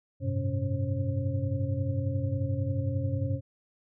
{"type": "tone cluster", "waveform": "sine", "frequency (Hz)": [94, 105.2, 128.7, 278.9, 536], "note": ["F#2", "G#2", "C3", "C#4", "C5"], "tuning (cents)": [28, 23, -28, 11, 42], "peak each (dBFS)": [-31, -32, -32, -37, -38], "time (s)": [0.2, 3.41], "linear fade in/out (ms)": 50, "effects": []}